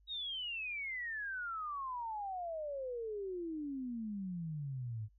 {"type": "exponential sweep", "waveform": "sine", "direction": "down", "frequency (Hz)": [3830, 103.4], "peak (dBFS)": -38, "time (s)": [0.07, 5.09], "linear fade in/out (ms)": 50, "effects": ["added 50 Hz sine -64 dBFS peak until 5.18 s"]}